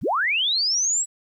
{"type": "linear sweep", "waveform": "sine", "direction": "up", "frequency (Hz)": [37.14, 7902], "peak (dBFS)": -19, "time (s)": [0.01, 1.06], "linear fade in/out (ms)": 50, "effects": ["10-bit"]}